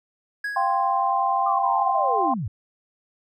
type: tone with exponential decay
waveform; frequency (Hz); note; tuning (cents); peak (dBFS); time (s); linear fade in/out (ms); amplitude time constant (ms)
triangle; 1661.2; G#6; 0; -22; 0.44-1.13; 5; 150
type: chord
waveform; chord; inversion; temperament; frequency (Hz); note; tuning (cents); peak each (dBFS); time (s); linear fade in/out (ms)
sine; F suspended second; none; equal with one note detuned; 692.8 / 784 / 1046.5; F5 / G5 / C6; -14 / 0 / 0; -27 / -22 / -23; 0.56-2.34; 5
type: linear sweep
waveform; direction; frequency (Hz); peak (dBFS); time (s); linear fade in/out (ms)
sine; down; 1213 to 82.41; -25; 1.46-2.48; 5
effects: none